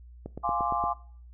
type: click train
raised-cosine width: 2 ms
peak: -23 dBFS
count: 6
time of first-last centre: 0.26-0.839 s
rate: 8.63 Hz
type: chord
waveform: sine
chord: D half-diminished seventh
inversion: first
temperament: equal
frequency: 698.5 / 830.6 / 1046.5 / 1174.7 Hz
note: F5 / Ab5 / C6 / D6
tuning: 0 / 0 / 0 / 0 cents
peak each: -31 dBFS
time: 0.43-0.94 s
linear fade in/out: 20 ms
effects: noise-tail reverb RT60 0.5 s tail -20 dB re dry + added 60 Hz sine -46 dBFS peak until 1.33 s